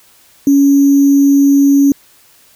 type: tone with sample-and-hold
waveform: sine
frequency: 280.1 Hz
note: C#4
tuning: 18 cents sharp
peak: -5 dBFS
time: 0.47-1.92 s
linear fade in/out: 2 ms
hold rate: 6300 Hz
effects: white hiss -47 dBFS RMS until 2.55 s